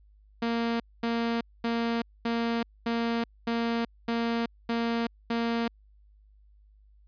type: tone bursts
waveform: sawtooth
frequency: 232.3 Hz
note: A#3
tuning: 6 cents flat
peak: -22 dBFS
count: 9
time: 0.42-5.68 s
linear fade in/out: 5 ms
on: 380 ms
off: 230 ms
effects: added 51 Hz sine -55 dBFS peak until 7.07 s + resampled to 11025 Hz